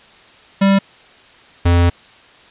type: tone pair in turn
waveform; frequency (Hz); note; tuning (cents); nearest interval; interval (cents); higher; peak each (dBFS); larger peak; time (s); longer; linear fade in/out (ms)
square; 196 / 86.65; G3 / F2; 0 / -13; octave + major second; 1413; first; -10; neither; 0.61-0.79 / 1.65-1.9; second; 10
effects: white hiss -45 dBFS RMS until 2.5 s + resampled to 8000 Hz